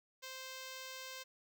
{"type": "tone", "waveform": "5% pulse", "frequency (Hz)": 522, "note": "C5", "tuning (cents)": -4, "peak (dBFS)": -34, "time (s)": [0.22, 1.24], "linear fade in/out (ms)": 20, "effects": []}